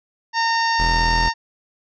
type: harmonic tone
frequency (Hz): 916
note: A#5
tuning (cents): -31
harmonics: 1 / 2 / 3 / 4 / 5 / 6 / 7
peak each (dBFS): -19 / -22 / -32 / -35 / -28 / -28 / -38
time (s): 0.33-1.34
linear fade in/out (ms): 50
type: tone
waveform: 40% pulse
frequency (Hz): 41.2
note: E1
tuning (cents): 0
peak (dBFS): -19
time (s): 0.79-1.29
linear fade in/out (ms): 10
effects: resampled to 22050 Hz